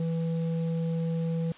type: tone with low-pass filter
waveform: square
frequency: 164.81 Hz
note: E3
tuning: in tune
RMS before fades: -29 dBFS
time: 0-1.52 s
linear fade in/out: 2 ms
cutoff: 370 Hz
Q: 4.4
effects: white hiss -50 dBFS RMS until 1.57 s + resampled to 8000 Hz